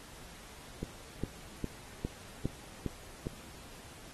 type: click train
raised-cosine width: 3 ms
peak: -20 dBFS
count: 7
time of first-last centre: 0.83-3.269 s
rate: 2.46 Hz
effects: pink hiss -52 dBFS RMS until 4.13 s + AAC 32 kbps